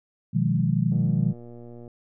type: chord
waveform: sine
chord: F half-diminished seventh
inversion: second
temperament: equal with one note detuned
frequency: 123.47 / 155.56 / 177.77 / 207.7 Hz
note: Cb3 / Eb3 / F3 / Ab3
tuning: 0 / 0 / +31 / 0 cents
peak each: -25 / -24 / -25 / -28 dBFS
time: 0.33-1.33 s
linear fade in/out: 20 ms
type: click train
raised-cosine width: 2 ms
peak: -31 dBFS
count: 115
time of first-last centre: 0.92-1.878 s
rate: 119 Hz
effects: none